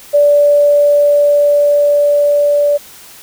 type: tone with level ramp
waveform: sine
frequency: 581 Hz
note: D5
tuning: 19 cents flat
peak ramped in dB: -5 to -8 dBFS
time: 0.13-2.78 s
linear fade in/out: 20 ms
effects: white hiss -37 dBFS RMS until 3.22 s